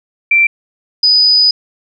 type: tone pair in turn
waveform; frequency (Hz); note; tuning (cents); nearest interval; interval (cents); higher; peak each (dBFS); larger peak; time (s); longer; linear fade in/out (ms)
sine; 2349 / 4977; D7 / D#8; 0 / 0; octave + minor second; 1300; second; -6; neither; 0.31-0.47 / 1.03-1.51; second; 5
effects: none